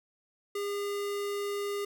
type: tone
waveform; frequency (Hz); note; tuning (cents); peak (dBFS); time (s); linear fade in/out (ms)
square; 405.6; G#4; -41; -32; 0.55-1.85; 5
effects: none